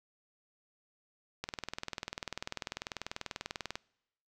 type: click train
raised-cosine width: 0.2 ms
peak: -19 dBFS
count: 48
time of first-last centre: 1.44-3.755 s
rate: 20.3 Hz
effects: noise-tail reverb RT60 0.9 s tail -26 dB re dry